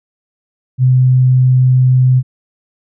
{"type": "tone", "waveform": "sine", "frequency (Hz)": 128.1, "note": "C3", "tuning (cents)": -36, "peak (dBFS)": -6, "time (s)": [0.78, 2.23], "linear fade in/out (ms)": 50, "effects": []}